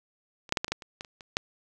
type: clicks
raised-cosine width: 0.2 ms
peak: -29 / -6 / -8 / -11 / -20 / -10 / -26 / -20 / -29 / -28 / -8 dBFS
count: 11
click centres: 0.492 / 0.524 / 0.572 / 0.645 / 0.681 / 0.72 / 0.822 / 1.009 / 1.048 / 1.208 / 1.369 s
effects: none